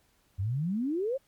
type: exponential sweep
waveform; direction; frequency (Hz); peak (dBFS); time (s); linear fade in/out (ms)
sine; up; 89.3 to 564; -27; 0.38-1.18; 20
effects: pink hiss -68 dBFS RMS until 1.27 s + MP3 96 kbps